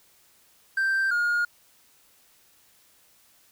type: tone pair in turn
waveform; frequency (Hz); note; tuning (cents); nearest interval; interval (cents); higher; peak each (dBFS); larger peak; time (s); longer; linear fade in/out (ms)
triangle; 1568 / 1426.5; G6 / F6; 0 / +36; major second; 164; first; -19; neither; 0.77-1.11 / 1.11-1.45; neither; 5
effects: tanh soft clip ceiling -15 dBFS + white hiss -60 dBFS RMS until 3.51 s